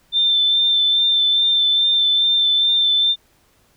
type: tone with vibrato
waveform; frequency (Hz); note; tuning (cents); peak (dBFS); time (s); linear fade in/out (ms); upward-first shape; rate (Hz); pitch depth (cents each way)
sine; 3560; A7; +20; -13; 0.12-3.16; 50; sine; 2.4; 19
effects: pink hiss -58 dBFS RMS until 3.76 s